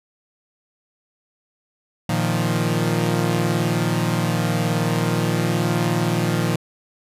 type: chord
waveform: sawtooth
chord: Bb suspended fourth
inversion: none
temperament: equal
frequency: 116.54 / 155.56 / 174.61 Hz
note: Bb2 / Eb3 / F3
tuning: 0 / 0 / 0 cents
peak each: -19 dBFS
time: 2.09-6.56 s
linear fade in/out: 5 ms
effects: resampled to 32000 Hz